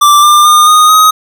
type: tone with pitch steps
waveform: square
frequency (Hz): 1174 / 1194.5 / 1215.4 / 1236.6 / 1258.3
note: D6 / D6 / D#6 / D#6 / D#6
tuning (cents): -1 / +29 / -41 / -11 / +19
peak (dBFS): -3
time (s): 0.01-1.11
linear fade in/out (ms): 10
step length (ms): 220
effects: none